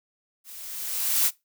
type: noise with level ramp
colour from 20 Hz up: blue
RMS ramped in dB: -44 to -19 dBFS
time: 0.44-1.31 s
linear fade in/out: 50 ms
effects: noise-tail reverb RT60 0.2 s tail -20 dB re dry